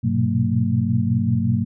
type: tone cluster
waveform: sine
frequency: 100.8 / 119.2 / 124.6 / 184.3 / 227.2 Hz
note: G2 / A#2 / B2 / F#3 / A#3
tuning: +49 / +39 / +16 / -7 / -44 cents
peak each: -23 / -25 / -22 / -25 / -22 dBFS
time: 0.03-1.65 s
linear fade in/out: 20 ms
effects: none

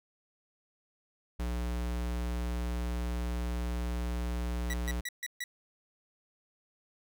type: tone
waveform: square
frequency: 60 Hz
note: B1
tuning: 49 cents flat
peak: -32 dBFS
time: 1.39-5.01 s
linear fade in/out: 10 ms
type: tone bursts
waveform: sawtooth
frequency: 1948 Hz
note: B6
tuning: 24 cents flat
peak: -31 dBFS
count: 5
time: 4.7-5.44 s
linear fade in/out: 2 ms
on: 36 ms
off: 140 ms
effects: none

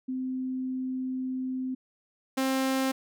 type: tone pair in turn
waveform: sine / sawtooth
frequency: 258.3 / 264.9 Hz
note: C4 / C4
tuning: -22 / +22 cents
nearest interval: unison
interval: 44 cents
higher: second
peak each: -29 / -21 dBFS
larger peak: second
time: 0.08-1.75 / 2.37-2.92 s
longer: first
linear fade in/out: 10 ms
effects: none

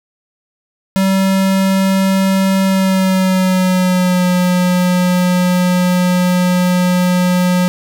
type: tone with pitch glide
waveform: square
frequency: 192.1 to 180.27 Hz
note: G3 to F#3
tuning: -35 to -45 cents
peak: -11 dBFS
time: 0.96-7.68 s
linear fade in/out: 0 ms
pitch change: -110 cents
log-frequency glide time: 2.64-4.26 s
effects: none

